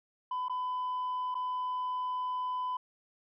sine tone with dropouts, 1004 Hz, B5, 28 cents sharp, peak -29 dBFS, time 0.31-2.77 s, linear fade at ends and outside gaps 5 ms, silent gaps 0.484-0.496 / 1.344-1.351 s, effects tanh soft clip ceiling -30 dBFS

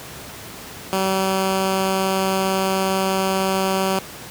10% pulse tone, 191.1 Hz, G3, 44 cents flat, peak -10 dBFS, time 0.93-3.99 s, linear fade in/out 0 ms, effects pink hiss -36 dBFS RMS until 4.3 s + high-pass 80 Hz 12 dB/octave

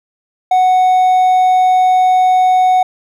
triangle tone with hard clipping, 740 Hz, F#5, in tune, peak -8 dBFS, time 0.51-2.83 s, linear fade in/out 5 ms, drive 5 dB, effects none

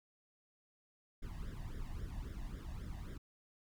brown noise with flanger, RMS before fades -44 dBFS, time 1.22-3.18 s, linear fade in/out 10 ms, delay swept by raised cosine 0.56 to 1.11 ms, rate 3.7 Hz, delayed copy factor +0.85, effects none

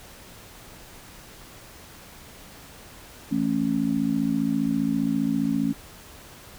sine chord, A major, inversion second, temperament just, 165 / 220 / 275 Hz, E3 / A3 / C#4, +2 / 0 / -14 cents, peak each -30 / -25 / -24 dBFS, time 3.31-5.73 s, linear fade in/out 10 ms, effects pink hiss -46 dBFS RMS until 6.58 s

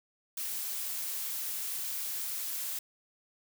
blue noise, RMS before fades -36 dBFS, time 0.37-2.79 s, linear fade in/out 5 ms, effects none

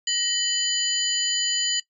sine tone cluster, 1898 / 2999 / 4154 / 4762 / 7000 Hz, A#6 / F#7 / C8 / D8 / A8, +31 / +23 / -13 / +23 / -10 cents, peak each -33 / -24 / -33 / -31 / -27 dBFS, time 0.07-1.8 s, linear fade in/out 5 ms, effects noise-tail reverb RT60 0.1 s tail -18 dB re dry

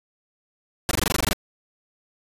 pink noise bursts, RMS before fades -21 dBFS, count 11, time 0.89-1.331 s, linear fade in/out 0 ms, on 21 ms, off 21 ms, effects resampled to 32000 Hz

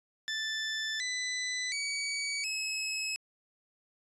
20% pulse tone with pitch steps, 1760 / 1998.5 / 2269 / 2577 Hz, A6 / B6 / C#7 / E7, 0 / +20 / +40 / -40 cents, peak -27 dBFS, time 0.28-3.16 s, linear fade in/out 0 ms, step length 720 ms, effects resampled to 22050 Hz

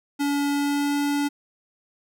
square tone with pitch glide, 285.2 to 287.2 Hz, C#4 to D4, +49 to -39 cents, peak -22 dBFS, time 0.19-1.29 s, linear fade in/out 20 ms, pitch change +12 cents, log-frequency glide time 0.51-0.96 s, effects none

